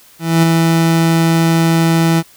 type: tone with ADSR envelope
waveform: 30% pulse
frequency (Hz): 164.81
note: E3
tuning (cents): 0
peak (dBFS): -4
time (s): 0.19-2.23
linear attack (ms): 240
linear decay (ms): 7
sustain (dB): -3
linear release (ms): 45
effects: white hiss -45 dBFS RMS until 2.36 s